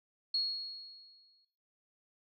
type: tone with exponential decay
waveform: sine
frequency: 4316 Hz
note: C#8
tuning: 47 cents flat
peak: -28 dBFS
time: 0.34-1.45 s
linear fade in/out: 5 ms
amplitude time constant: 240 ms
effects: noise-tail reverb RT60 0.6 s tail -17 dB re dry